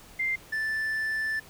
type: tone pair in turn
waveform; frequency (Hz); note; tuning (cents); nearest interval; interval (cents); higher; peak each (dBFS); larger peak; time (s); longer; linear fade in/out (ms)
sine / triangle; 2093 / 1760; C7 / A6; 0 / 0; minor third; 300; first; -25; neither; 0.19-0.36 / 0.52-1.4; second; 10
effects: pink hiss -51 dBFS RMS until 1.49 s